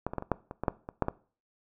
clicks, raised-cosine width 1 ms, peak -16 / -21 / -16 / -24 / -11 / -24 / -18 / -10 / -23 / -10 / -14 dBFS, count 11, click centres 0.066 / 0.135 / 0.183 / 0.224 / 0.317 / 0.511 / 0.636 / 0.682 / 0.889 / 1.023 / 1.084 s, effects noise-tail reverb RT60 0.4 s tail -20 dB re dry

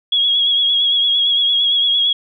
sine tone with vibrato, 3322 Hz, G#7, in tune, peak -12 dBFS, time 0.12-2.13 s, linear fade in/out 5 ms, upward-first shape triangle, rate 8.8 Hz, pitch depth 42 cents each way, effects none

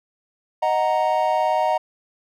triangle chord, D# minor, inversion none, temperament equal, 622.3 / 740 / 932.3 Hz, D#5 / F#5 / A#5, 0 / 0 / 0 cents, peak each -20 dBFS, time 0.62-1.78 s, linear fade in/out 10 ms, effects none

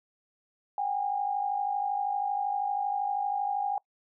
sine tone pair together, 759.3 / 812 Hz, F#5 / G#5, +45 / -39 cents, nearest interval minor second, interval 116 cents, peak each -33 / -28 dBFS, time 0.78-3.78 s, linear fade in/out 2 ms, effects noise-tail reverb RT60 0.1 s tail -25 dB re dry

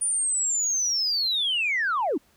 sine linear sweep, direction down, 9480 to 237.2 Hz, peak -21 dBFS, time 0.01-2.18 s, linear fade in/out 10 ms, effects tanh soft clip ceiling -18 dBFS + pink hiss -62 dBFS RMS until 2.36 s

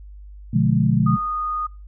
sine chord, B diminished seventh, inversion none, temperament just, 123.47 / 148.16 / 177.8 / 213.4 Hz, B2 / D3 / F3 / Ab3, 0 / +16 / +31 / +47 cents, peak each -20 dBFS, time 0.53-1.17 s, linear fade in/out 10 ms
sine tone, 1234 Hz, D#6, 15 cents flat, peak -22 dBFS, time 1.06-1.67 s, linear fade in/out 10 ms
effects noise-tail reverb RT60 0.3 s tail -23 dB re dry + added 50 Hz sine -37 dBFS peak until 1.87 s

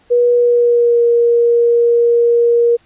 sine tone with pitch glide, 483.7 to 471.8 Hz, B4 to A#4, -36 to +21 cents, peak -8 dBFS, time 0.1-2.77 s, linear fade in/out 20 ms, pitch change -43 cents, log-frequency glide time 0.34-1.02 s, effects pink hiss -53 dBFS RMS until 2.85 s + resampled to 8000 Hz

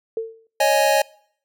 sine tone with exponential decay, 449.5 Hz, A4, 37 cents sharp, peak -19 dBFS, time 0.17-0.47 s, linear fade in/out 2 ms, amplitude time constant 65 ms
square chord, C# suspended second, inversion none, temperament equal, 554.4 / 622.3 / 830.6 Hz, C#5 / D#5 / G#5, 0 / 0 / 0 cents, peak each -20 dBFS, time 0.6-1.02 s, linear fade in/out 5 ms
effects noise-tail reverb RT60 0.6 s tail -24 dB re dry

